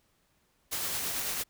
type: noise with tremolo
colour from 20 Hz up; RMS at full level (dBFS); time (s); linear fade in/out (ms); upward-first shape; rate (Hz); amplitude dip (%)
white; -32; 0.71-1.44; 20; triangle; 9; 30
effects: pink hiss -71 dBFS RMS until 1.49 s